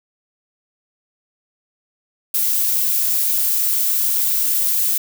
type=noise; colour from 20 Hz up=violet; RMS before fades=-18 dBFS; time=2.34-4.98 s; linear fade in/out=5 ms; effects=none